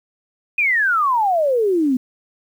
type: exponential sweep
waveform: sine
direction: down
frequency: 2523 to 245.2 Hz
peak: -14 dBFS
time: 0.58-1.97 s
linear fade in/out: 5 ms
effects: 8-bit